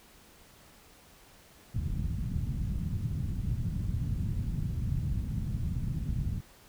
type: low-pass noise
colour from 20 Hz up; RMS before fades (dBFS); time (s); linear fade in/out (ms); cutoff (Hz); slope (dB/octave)
white; -32; 1.74-6.41; 20; 160; 24
effects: pink hiss -57 dBFS RMS until 6.68 s